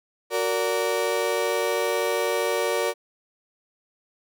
35% pulse chord, Gb augmented, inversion none, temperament just, 370 / 462.5 / 578.1 Hz, Gb4 / Bb4 / D5, 0 / -14 / -27 cents, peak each -27 / -24 / -25 dBFS, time 0.3-2.94 s, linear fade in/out 50 ms, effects none

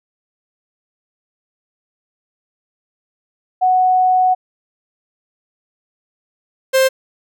sine / 45% pulse tone pair in turn, 740 / 526.9 Hz, F#5 / C5, 0 / +12 cents, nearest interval tritone, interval 588 cents, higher first, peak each -10 dBFS, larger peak neither, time 3.61-4.35 / 6.73-6.89 s, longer first, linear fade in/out 20 ms, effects none

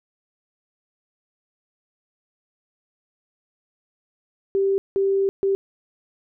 sine tone bursts at uneven times, 391.1 Hz, G4, 4 cents flat, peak -17 dBFS, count 3, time 4.55-4.78 / 4.96-5.29 / 5.43-5.55 s, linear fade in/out 0 ms, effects none

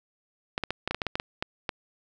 clicks, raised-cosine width 0.3 ms, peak -12 dBFS, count 12, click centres 0.579 / 0.637 / 0.706 / 0.876 / 0.91 / 0.946 / 1.018 / 1.067 / 1.155 / 1.199 / 1.425 / 1.692 s, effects none

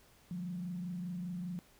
sine tone with frequency modulation, 177.9 Hz, F3, 32 cents sharp, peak -37 dBFS, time 0.31-1.59 s, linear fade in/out 0 ms, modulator 25 Hz, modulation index 0.51, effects pink hiss -64 dBFS RMS until 1.79 s

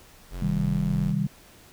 square tone, 44.73 Hz, F1, 42 cents sharp, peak -33 dBFS, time 0.3-1.14 s, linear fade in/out 50 ms
sine chord, C minor, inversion none, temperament equal with one note detuned, 130.81 / 157.28 / 196 Hz, C3 / Eb3 / G3, 0 / +19 / 0 cents, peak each -29 / -26 / -26 dBFS, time 0.42-1.27 s, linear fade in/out 5 ms
effects pink hiss -52 dBFS RMS until 1.72 s

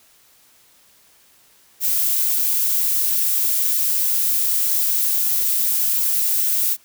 violet noise, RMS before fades -19 dBFS, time 1.8-6.77 s, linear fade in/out 50 ms, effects white hiss -54 dBFS RMS until 6.84 s

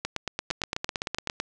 two click trains, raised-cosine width 0.2 ms, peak -11 / -11 dBFS, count 8 / 12, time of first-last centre 0.51-1.401 / 0.05-1.299 s, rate 7.86 / 8.81 Hz, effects resampled to 24000 Hz + 7-bit

